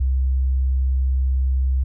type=tone; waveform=sine; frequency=65.41 Hz; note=C2; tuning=in tune; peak=-16 dBFS; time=0-1.84 s; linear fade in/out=10 ms; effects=none